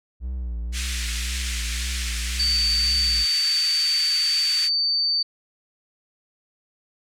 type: tone with vibrato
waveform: triangle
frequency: 60.3 Hz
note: B1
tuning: 41 cents flat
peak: -24 dBFS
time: 0.2-3.26 s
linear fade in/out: 50 ms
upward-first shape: triangle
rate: 1.9 Hz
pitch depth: 110 cents each way
type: band-pass noise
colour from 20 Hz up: pink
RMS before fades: -31 dBFS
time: 0.72-4.7 s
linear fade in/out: 50 ms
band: 1900 to 9400 Hz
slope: 24 dB/octave
type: tone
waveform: sine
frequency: 4579 Hz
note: D8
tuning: 45 cents flat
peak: -19 dBFS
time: 2.39-5.23 s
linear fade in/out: 10 ms
effects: none